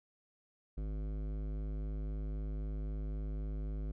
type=tone with hard clipping; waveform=sine; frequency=51.91 Hz; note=G#1; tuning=in tune; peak=-38 dBFS; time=0.77-3.92 s; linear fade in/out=10 ms; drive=15 dB; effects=none